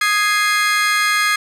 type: chord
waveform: 35% pulse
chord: Ab major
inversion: second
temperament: equal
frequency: 1244.5 / 1661.2 / 2093 Hz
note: Eb6 / Ab6 / C7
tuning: 0 / 0 / 0 cents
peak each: -17 dBFS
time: 0.01-1.36 s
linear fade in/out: 5 ms
effects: low-pass 11000 Hz 12 dB/octave + 8-bit